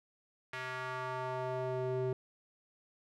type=tone with band-pass filter sweep; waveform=square; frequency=128.5 Hz; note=C3; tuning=31 cents flat; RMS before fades=-37 dBFS; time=0.53-2.13 s; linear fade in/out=2 ms; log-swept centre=1900 to 360 Hz; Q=1.6; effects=none